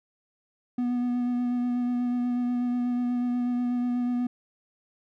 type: tone with vibrato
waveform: triangle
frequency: 244.8 Hz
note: B3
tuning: 15 cents flat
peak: -22 dBFS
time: 0.78-4.27 s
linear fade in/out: 5 ms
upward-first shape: sine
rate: 8.2 Hz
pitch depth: 15 cents each way
effects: none